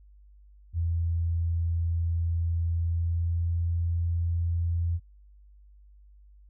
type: tone with pitch glide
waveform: sine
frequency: 84 to 84.88 Hz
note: E2 to F2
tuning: +33 to -49 cents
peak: -24 dBFS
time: 0.73-5 s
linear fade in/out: 50 ms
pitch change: +18 cents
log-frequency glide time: 2.76-3.46 s
effects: added 50 Hz sine -51 dBFS peak until 6.49 s